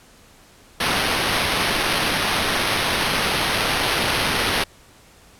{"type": "noise with sample-and-hold", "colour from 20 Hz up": "violet", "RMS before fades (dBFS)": -21, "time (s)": [0.8, 4.64], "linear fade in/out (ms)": 5, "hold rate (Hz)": 7350, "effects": ["pink hiss -50 dBFS RMS until 5.39 s", "low-pass 12000 Hz 12 dB/octave"]}